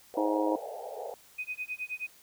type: band-pass noise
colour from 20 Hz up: pink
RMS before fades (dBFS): -40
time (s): 0.14-1.14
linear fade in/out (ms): 0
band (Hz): 430 to 850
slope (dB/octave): 96
type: harmonic tone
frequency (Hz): 105.3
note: G#2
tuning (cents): +24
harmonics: 3 / 4 / 5 / 6 / 7 / 8 / 9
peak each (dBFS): -29 / -37 / -30 / -38 / -38 / -39 / -34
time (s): 0.17-0.56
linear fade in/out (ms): 5
type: tone with tremolo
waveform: sine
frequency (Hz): 2500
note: D#7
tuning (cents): +8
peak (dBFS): -31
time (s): 1.38-2.07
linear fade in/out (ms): 10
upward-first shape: sine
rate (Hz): 9.5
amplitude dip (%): 100
effects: white hiss -58 dBFS RMS until 2.22 s